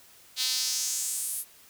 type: tone with high-pass filter sweep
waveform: sawtooth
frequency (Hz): 256.2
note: C4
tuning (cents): -36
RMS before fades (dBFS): -30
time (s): 0.36-1.45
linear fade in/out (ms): 50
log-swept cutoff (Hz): 3900 to 11000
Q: 2.6
effects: white hiss -55 dBFS RMS until 1.69 s